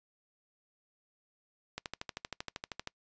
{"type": "click train", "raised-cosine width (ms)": 0.2, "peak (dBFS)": -20, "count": 15, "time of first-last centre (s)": [1.78, 2.874], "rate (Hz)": 12.8, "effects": ["noise-tail reverb RT60 0.1 s tail -25 dB re dry", "resampled to 16000 Hz"]}